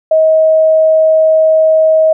sine tone, 634 Hz, D#5, 32 cents sharp, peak -5 dBFS, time 0.11-2.13 s, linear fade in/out 5 ms, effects none

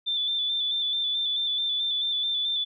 sine tone with vibrato, 3520 Hz, A7, in tune, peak -24 dBFS, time 0.06-2.65 s, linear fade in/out 20 ms, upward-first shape square, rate 4.6 Hz, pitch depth 26 cents each way, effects none

